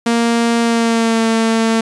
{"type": "tone with pitch glide", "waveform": "sawtooth", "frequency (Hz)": [233.1, 225.4], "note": ["A#3", "A3"], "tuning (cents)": [0, 42], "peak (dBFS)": -8, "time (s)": [0.06, 1.81], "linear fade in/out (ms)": 5, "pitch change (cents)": -58, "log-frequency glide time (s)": [0.61, 1.24], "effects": ["resampled to 22050 Hz"]}